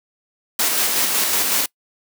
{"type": "noise with tremolo", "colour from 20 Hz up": "white", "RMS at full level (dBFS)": -18, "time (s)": [0.59, 1.66], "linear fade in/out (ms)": 5, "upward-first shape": "square", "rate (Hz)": 5.4, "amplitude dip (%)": 25, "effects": ["noise-tail reverb RT60 0.1 s tail -24 dB re dry", "high-pass 200 Hz 12 dB/octave"]}